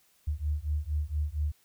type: beating tone pair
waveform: sine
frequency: 72.8 / 77.1 Hz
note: D2 / D#2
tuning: -15 / -15 cents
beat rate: 4.3 Hz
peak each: -31 dBFS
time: 0.27-1.52 s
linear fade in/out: 10 ms
effects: white hiss -66 dBFS RMS until 1.64 s